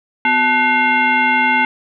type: tone with frequency modulation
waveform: sine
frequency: 1498 Hz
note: F#6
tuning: 21 cents sharp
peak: -11 dBFS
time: 0.25-1.65 s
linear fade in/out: 2 ms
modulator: 623 Hz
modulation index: 1.7
effects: none